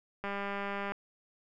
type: click train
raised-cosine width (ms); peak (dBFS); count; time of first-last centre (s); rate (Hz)
0.5; -22; 137; 0.24-0.92; 200
effects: none